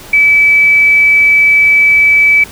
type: tone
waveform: sine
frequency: 2300 Hz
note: D7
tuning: 37 cents flat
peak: -4 dBFS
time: 0.13-2.44 s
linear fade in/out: 5 ms
effects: pink hiss -32 dBFS RMS until 2.51 s